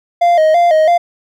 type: tone with vibrato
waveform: triangle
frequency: 659.3 Hz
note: E5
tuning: in tune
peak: -5 dBFS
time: 0.21-0.98 s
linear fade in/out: 10 ms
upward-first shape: square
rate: 3 Hz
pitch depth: 89 cents each way
effects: none